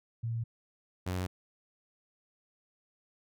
sine / sawtooth tone pair in turn, 115.2 / 91.43 Hz, A#2 / F#2, -20 / -20 cents, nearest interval major third, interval 400 cents, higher first, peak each -31 / -28 dBFS, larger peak second, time 0.23-0.44 / 1.06-1.27 s, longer neither, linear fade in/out 10 ms, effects none

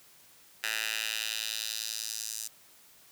10% pulse tone with high-pass filter sweep, 110.2 Hz, A2, 3 cents sharp, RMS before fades -35 dBFS, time 0.63-2.48 s, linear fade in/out 10 ms, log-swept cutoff 2000 to 6700 Hz, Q 1.6, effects white hiss -58 dBFS RMS until 3.11 s + high-pass 60 Hz 12 dB/octave

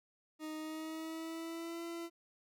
40% pulse tone with pitch glide, 310.9 to 337.1 Hz, D#4 to E4, -1 to +39 cents, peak -40 dBFS, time 0.39-2.1 s, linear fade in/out 50 ms, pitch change +140 cents, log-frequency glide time 0.57-1.82 s, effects none

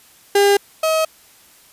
35% pulse tone pair in turn, 402.4 / 636.7 Hz, G4 / D#5, +45 / +40 cents, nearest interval minor sixth, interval 795 cents, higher second, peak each -9 / -13 dBFS, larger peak first, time 0.35-0.57 / 0.83-1.05 s, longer neither, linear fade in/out 5 ms, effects white hiss -49 dBFS RMS until 1.72 s + resampled to 32000 Hz

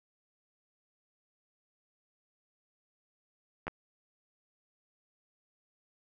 clicks, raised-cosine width 0.5 ms, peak -21 dBFS, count 2, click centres 3.669 / 3.68 s, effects none

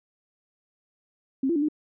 sine tone with pitch steps, 267.2 / 339.2 / 289 / 304.1 Hz, C4 / E4 / D4 / D#4, +36 / +50 / -28 / -40 cents, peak -21 dBFS, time 1.43-1.686 s, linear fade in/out 5 ms, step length 64 ms, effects none

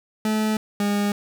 40% pulse tone pair in turn, 216.2 / 204.2 Hz, A3 / G#3, -30 / -29 cents, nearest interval minor second, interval 99 cents, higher first, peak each -19 dBFS, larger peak neither, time 0.25-0.57 / 0.8-1.12 s, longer neither, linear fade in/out 2 ms, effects none

